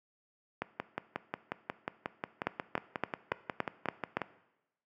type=two click trains; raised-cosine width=0.5 ms; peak=-14 / -18 dBFS; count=7 / 21; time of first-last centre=2.47-4.17 / 0.62-4.217 s; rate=3.53 / 5.56 Hz; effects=noise-tail reverb RT60 0.9 s tail -17 dB re dry + high-pass 150 Hz 12 dB/octave